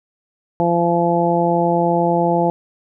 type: harmonic tone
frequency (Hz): 171.3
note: F3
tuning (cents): -33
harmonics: 1 / 2 / 3 / 4 / 5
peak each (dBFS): -20 / -20 / -20 / -20 / -20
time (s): 0.6-2.5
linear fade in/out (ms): 0
effects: none